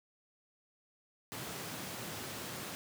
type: high-pass noise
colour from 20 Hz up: pink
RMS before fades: -43 dBFS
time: 1.32-2.75 s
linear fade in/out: 0 ms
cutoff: 100 Hz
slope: 24 dB/octave
effects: none